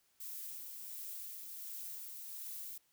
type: noise with tremolo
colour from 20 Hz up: violet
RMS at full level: -45 dBFS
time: 0.2-2.78 s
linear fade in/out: 5 ms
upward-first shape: sine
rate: 1.4 Hz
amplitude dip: 30%
effects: white hiss -74 dBFS RMS until 2.92 s